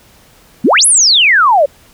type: exponential two-way sweep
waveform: sine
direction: up then down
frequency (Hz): 187.8 to 11220 to 536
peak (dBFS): -5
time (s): 0.64-1.66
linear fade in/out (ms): 10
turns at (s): 0.86
effects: pink hiss -45 dBFS RMS until 1.93 s